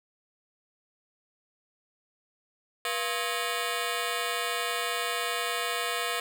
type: ring-modulated tone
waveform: 10% pulse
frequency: 587.3 Hz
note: D5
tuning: in tune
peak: -17 dBFS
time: 2.85-6.2 s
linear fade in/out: 2 ms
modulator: 105 Hz
effects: none